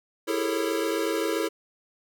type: tone cluster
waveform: square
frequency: 330.5 / 399.5 / 426 / 453.2 / 546 Hz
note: E4 / G4 / G#4 / A#4 / C#5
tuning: +5 / +33 / +44 / -49 / -26 cents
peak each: -30 / -34 / -33 / -31 / -34 dBFS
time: 0.27-1.49 s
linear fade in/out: 20 ms
effects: none